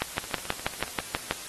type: two click trains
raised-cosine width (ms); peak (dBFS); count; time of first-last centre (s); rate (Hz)
0.3; -21 / -9; 11 / 9; 0.17-0.879 / 0.02-1.31; 14.1 / 6.2
effects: white hiss -40 dBFS RMS until 1.48 s + AAC 32 kbps